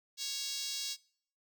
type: tone with high-pass filter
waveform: 5% pulse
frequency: 554.4 Hz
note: C#5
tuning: in tune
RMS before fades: -38 dBFS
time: 0.17-0.97 s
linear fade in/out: 50 ms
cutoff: 4200 Hz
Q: 1.4
effects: noise-tail reverb RT60 0.6 s tail -24 dB re dry